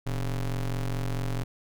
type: ring-modulated tone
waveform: square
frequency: 69.9 Hz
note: C#2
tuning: 15 cents sharp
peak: -25 dBFS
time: 0.06-1.44 s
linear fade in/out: 10 ms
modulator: 47.6 Hz
effects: none